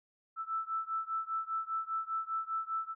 sine beating tone pair, 1318.5 / 1323.5 Hz, E6 / E6, 0 / +7 cents, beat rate 5 Hz, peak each -36 / -37 dBFS, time 0.36-2.95 s, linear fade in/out 50 ms, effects none

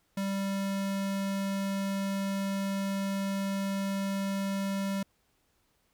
square tone, 196 Hz, G3, in tune, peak -30 dBFS, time 0.17-5.03 s, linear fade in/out 5 ms, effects pink hiss -72 dBFS RMS until 5.93 s

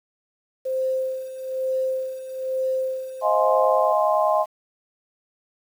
sine tone with tremolo, 522 Hz, C5, 4 cents flat, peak -20 dBFS, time 0.65-3.93 s, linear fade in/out 10 ms, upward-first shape sine, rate 1.1 Hz, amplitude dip 75%
sine chord, F minor seventh, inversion third, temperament just, 628.6 / 698.5 / 838.1 / 1047.7 Hz, Eb5 / F5 / Ab5 / C6, +18 / 0 / +16 / +2 cents, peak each -20 / -25 / -24 / -23 dBFS, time 3.21-4.46 s, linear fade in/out 50 ms
effects 8-bit

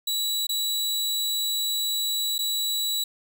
sawtooth tone with dropouts, 3918 Hz, B7, 15 cents flat, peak -21 dBFS, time 0.07-3.04 s, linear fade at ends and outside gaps 5 ms, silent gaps 0.469-0.491 / 2.382-2.389 s, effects none

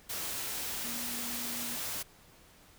sine tone in noise, 239.4 Hz, A#3, 46 cents sharp, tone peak -44 dBFS, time 0.84-1.76 s, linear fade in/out 10 ms, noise white, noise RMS -37 dBFS, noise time 0.09-2.03 s, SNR -10 dB, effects pink hiss -59 dBFS RMS until 2.78 s

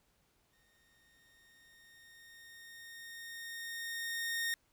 sawtooth tone with exponential growth, 1846 Hz, A#6, 17 cents flat, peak -29 dBFS, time 0.53-4.54 s, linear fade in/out 1 ms, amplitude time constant 870 ms, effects pink hiss -74 dBFS RMS until 4.72 s

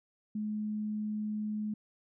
sine tone, 212.4 Hz, G#3, 39 cents sharp, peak -32 dBFS, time 0.35-1.74 s, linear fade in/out 5 ms, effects none

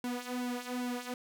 sawtooth tone with flanger, 246.9 Hz, B3, in tune, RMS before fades -37 dBFS, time 0.04-1.14 s, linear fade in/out 2 ms, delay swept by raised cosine 1.6 to 4 ms, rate 2.5 Hz, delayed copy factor -0.75, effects none

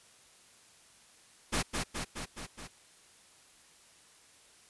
pink noise with echo, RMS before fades -30 dBFS, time 1.52-1.63 s, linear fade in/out 20 ms, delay 210 ms, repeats 5, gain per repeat -3 dB, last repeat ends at 2.68 s, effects white hiss -60 dBFS RMS until 4.69 s + resampled to 24000 Hz

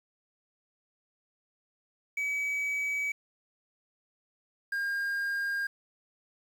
triangle tone pair in turn, 2279 / 1611.5 Hz, C#7 / G6, +47 / +47 cents, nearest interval tritone, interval 600 cents, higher first, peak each -27 dBFS, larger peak neither, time 2.17-3.12 / 4.72-5.67 s, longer neither, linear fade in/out 5 ms, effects 9-bit

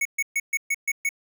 square tone bursts, 2217 Hz, C#7, in tune, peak -22 dBFS, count 7, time 0.01-1.091 s, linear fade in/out 5 ms, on 43 ms, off 130 ms, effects none

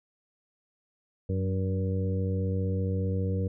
harmonic tone with a mistuned harmonic, 95 Hz, F#2, 46 cents sharp, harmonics 1 / 2 / 3 / 4 / 5 / 6, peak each -27 / -33 / -39 / -43 / -35 / -48 dBFS, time 1.29-3.48 s, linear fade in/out 5 ms, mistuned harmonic 2, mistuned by -29 cents, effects none

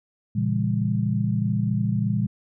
sine chord, A# diminished seventh, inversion none, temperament just, 116.54 / 139.85 / 167.82 / 201.4 Hz, A#2 / C#3 / E3 / G3, 0 / +16 / +31 / +47 cents, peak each -24 / -29 / -28 / -25 dBFS, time 0.35-2.27 s, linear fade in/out 10 ms, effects none

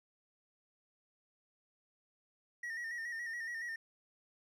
triangle tone with vibrato, 1864.7 Hz, A#6, in tune, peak -37 dBFS, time 2.63-3.76 s, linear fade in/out 5 ms, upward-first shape square, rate 7.1 Hz, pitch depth 47 cents each way, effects none

